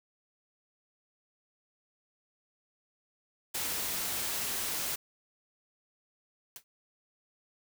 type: noise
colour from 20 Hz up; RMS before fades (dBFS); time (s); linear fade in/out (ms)
white; -34; 3.54-4.96; 10
type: noise with exponential decay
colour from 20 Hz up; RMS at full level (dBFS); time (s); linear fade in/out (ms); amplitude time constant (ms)
white; -41; 6.56-6.64; 1; 17
effects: none